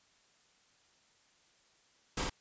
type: noise with echo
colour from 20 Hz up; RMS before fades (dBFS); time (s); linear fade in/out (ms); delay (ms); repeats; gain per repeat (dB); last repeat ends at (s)
pink; -34; 2.17-2.24; 5; 57; 1; -2; 2.297
effects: white hiss -68 dBFS RMS until 2.4 s + resampled to 16000 Hz